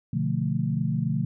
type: chord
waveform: sine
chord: B half-diminished seventh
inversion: none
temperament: equal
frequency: 123.47 / 146.83 / 174.61 / 220 Hz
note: B2 / D3 / F3 / A3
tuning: 0 / 0 / 0 / 0 cents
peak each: -29 / -27 / -29 / -30 dBFS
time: 0.13-1.25 s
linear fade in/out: 5 ms
effects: none